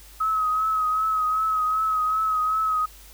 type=tone with vibrato; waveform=sine; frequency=1276 Hz; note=D#6; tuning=43 cents sharp; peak=-20 dBFS; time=0.2-2.86 s; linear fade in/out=10 ms; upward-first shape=triangle; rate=2.6 Hz; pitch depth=40 cents each way; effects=added 50 Hz sine -47 dBFS peak until 3.13 s + white hiss -49 dBFS RMS until 3.13 s